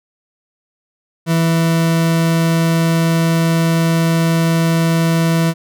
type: tone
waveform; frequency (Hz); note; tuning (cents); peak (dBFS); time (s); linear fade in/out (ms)
40% pulse; 164.81; E3; 0; -11; 1.26-5.54; 50
effects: none